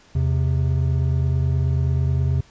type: tone pair together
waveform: triangle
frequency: 82.41 / 131.77 Hz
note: E2 / C3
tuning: 0 / +13 cents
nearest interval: minor sixth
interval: 813 cents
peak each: -18 dBFS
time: 0.15-2.41 s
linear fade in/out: 5 ms
effects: pink hiss -52 dBFS RMS until 2.5 s + resampled to 16000 Hz